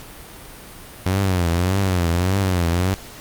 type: tone with vibrato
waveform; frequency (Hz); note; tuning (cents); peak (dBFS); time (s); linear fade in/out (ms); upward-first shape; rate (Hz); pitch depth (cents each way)
sawtooth; 90.9; F#2; -30; -13; 1.06-2.94; 0; triangle; 1.7; 160
effects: pink hiss -39 dBFS RMS until 3.2 s + Opus 48 kbps